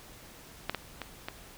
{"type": "clicks", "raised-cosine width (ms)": 0.3, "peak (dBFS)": [-13, -16, -20, -19], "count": 4, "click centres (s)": [0.696, 0.747, 1.017, 1.285], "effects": ["pink hiss -51 dBFS RMS until 1.57 s"]}